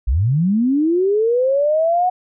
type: linear sweep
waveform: sine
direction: up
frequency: 50 to 740 Hz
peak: -13 dBFS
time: 0.07-2.1 s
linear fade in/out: 10 ms
effects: none